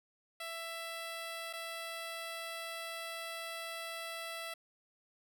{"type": "tone with dropouts", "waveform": "10% pulse", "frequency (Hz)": 664, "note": "E5", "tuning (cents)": 12, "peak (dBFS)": -32, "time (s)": [0.4, 4.54], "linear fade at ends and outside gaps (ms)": 5, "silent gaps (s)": [1.529, 1.534], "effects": []}